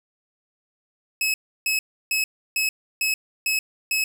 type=tone bursts; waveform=sawtooth; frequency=2577 Hz; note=E7; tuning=40 cents flat; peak=-17 dBFS; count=7; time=1.21-4.04 s; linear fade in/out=2 ms; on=130 ms; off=320 ms; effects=none